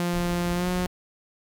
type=tone with pitch glide; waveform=sawtooth; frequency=174.61 to 180.45 Hz; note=F3 to F#3; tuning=0 to -43 cents; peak=-20 dBFS; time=0-0.86 s; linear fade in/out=0 ms; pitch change=+57 cents; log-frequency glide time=0.53-0.68 s
type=noise; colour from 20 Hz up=brown; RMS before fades=-36 dBFS; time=0.13-0.87 s; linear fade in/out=5 ms
effects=none